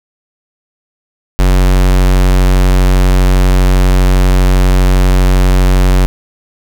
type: tone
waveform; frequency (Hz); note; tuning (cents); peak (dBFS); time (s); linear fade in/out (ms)
square; 46.25; F#1; 0; -6; 1.39-6.06; 0
effects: 8-bit